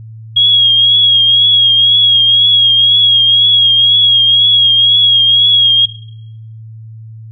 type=tone with vibrato; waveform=sine; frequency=3291 Hz; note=G#7; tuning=16 cents flat; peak=-5 dBFS; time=0.36-5.86 s; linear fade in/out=10 ms; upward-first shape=triangle; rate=2 Hz; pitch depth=47 cents each way; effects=noise-tail reverb RT60 0.8 s tail -20 dB re dry + added 111 Hz sine -28 dBFS peak until 7.31 s